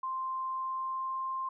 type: tone with pitch glide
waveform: sine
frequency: 1046.5 to 1053.2 Hz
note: C6 to C6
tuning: 0 to +11 cents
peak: -32 dBFS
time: 0.03-1.49 s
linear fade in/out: 5 ms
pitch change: +11 cents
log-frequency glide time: 0.46-1.21 s
effects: none